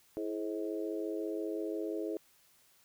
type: harmonic tone with a mistuned harmonic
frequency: 105.7 Hz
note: G#2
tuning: 31 cents sharp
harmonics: 3 / 4 / 5 / 6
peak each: -37 / -38 / -43 / -45 dBFS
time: 0.17-2.17 s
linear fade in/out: 0 ms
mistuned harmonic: 3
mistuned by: +59 cents
effects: white hiss -66 dBFS RMS until 2.84 s